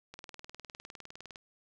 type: click train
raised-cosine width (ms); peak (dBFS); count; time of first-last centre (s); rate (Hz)
0.2; -29; 25; 0.14-1.358; 19.7
effects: none